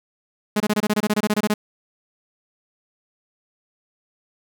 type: tone bursts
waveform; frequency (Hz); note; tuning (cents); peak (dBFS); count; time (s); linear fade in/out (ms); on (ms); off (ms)
sawtooth; 210.4; G#3; +23; -13; 15; 0.56-1.54; 5; 42; 25
effects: none